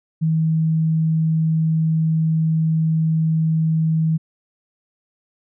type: tone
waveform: sine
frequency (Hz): 160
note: D#3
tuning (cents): +49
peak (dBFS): -15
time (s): 0.21-4.18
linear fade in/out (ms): 20
effects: none